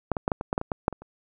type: clicks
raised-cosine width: 1 ms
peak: -9 / -14 / -9 / -9 / -16 / -11 / -10 / -16 / -12 / -6 / -21 / -29 dBFS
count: 12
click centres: 0.117 / 0.168 / 0.279 / 0.318 / 0.411 / 0.529 / 0.579 / 0.614 / 0.718 / 0.881 / 0.927 / 1.02 s
effects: none